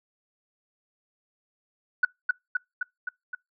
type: tone with echo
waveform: sine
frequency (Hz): 1480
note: F#6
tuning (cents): 0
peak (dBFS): -15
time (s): 2.03-2.05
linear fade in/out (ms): 5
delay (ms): 260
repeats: 5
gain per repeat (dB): -3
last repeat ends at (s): 3.35
effects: noise-tail reverb RT60 0.2 s tail -26 dB re dry + tanh soft clip ceiling -11 dBFS